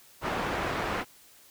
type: low-pass noise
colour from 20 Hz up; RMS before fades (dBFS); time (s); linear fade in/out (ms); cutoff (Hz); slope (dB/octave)
white; -31; 0.21-1.05; 50; 1400; 12
effects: white hiss -56 dBFS RMS until 1.5 s